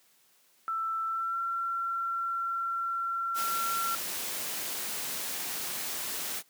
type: tone with pitch glide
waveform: sine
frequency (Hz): 1329 to 1360.8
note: E6 to F6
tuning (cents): +14 to -45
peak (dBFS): -29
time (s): 0.68-3.95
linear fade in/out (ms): 0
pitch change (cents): +41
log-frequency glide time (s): 1.06-1.39
type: noise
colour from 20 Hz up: white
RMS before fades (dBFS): -35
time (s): 3.34-6.43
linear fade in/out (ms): 50
effects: white hiss -65 dBFS RMS until 6.49 s + high-pass 150 Hz 12 dB/octave